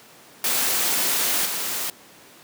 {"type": "noise with level steps", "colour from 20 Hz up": "white", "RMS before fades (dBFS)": [-22, -27], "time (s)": [0.44, 1.9], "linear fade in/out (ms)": 2, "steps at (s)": 1.45, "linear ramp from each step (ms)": 10, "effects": ["pink hiss -48 dBFS RMS until 2.43 s", "high-pass 200 Hz 12 dB/octave"]}